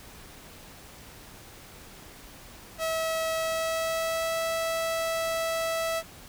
sawtooth tone with pitch glide, 647 to 655.7 Hz, E5 to E5, -32 to -9 cents, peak -23 dBFS, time 2.78-6.03 s, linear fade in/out 50 ms, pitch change +23 cents, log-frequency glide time 3.33-4.38 s, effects pink hiss -48 dBFS RMS until 6.28 s

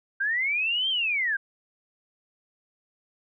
sine linear two-way sweep, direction up then down, 1551 to 3200 to 1551 Hz, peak -23 dBFS, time 0.2-1.37 s, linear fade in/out 10 ms, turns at 0.89 s, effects none

